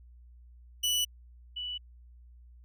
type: tone pair in turn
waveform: sawtooth / sine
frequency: 2960 / 2960 Hz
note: F#7 / F#7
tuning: 0 / 0 cents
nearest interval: unison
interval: 0 cents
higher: neither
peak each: -23 / -34 dBFS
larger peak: first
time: 0.83-1.05 / 1.56-1.78 s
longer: neither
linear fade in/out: 10 ms
effects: added 60 Hz sine -51 dBFS peak until 2.64 s